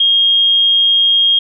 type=tone; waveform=sine; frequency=3244 Hz; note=G#7; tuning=41 cents flat; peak=-8 dBFS; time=0-1.39 s; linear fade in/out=5 ms; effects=none